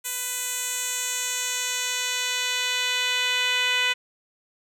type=tone with band-pass filter sweep; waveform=10% pulse; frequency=498.5 Hz; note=B4; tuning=16 cents sharp; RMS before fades=-26 dBFS; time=0.04-3.94 s; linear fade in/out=20 ms; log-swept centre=10000 to 2900 Hz; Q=1.4; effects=none